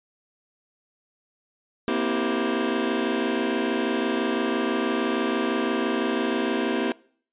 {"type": "chord", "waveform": "sawtooth", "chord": "C dominant seventh", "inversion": "third", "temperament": "just", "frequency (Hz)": [235.5, 261.6, 327, 392.4], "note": ["Bb3", "C4", "E4", "G4"], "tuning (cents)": [18, 0, -14, 2], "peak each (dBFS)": -24, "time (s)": [1.88, 6.92], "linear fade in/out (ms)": 0, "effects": ["noise-tail reverb RT60 0.5 s tail -22 dB re dry", "resampled to 8000 Hz"]}